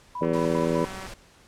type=tone with tremolo; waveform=sine; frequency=987.8 Hz; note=B5; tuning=in tune; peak=-30 dBFS; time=0.15-0.87 s; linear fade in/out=5 ms; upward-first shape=square; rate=5 Hz; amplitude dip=80%
type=harmonic tone; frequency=82.41 Hz; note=E2; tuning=in tune; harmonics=2 / 3 / 4 / 5 / 6 / 7; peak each=-29 / -29 / -29 / -29 / -29 / -29 dBFS; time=0.21-0.85 s; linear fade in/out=5 ms
type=click train; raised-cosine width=0.5 ms; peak=-25 dBFS; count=160; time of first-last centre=0.23-1.067 s; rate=190 Hz
type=noise; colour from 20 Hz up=pink; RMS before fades=-40 dBFS; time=0.33-1.14 s; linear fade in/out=5 ms
effects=pink hiss -55 dBFS RMS until 1.47 s + low-pass 9000 Hz 12 dB/octave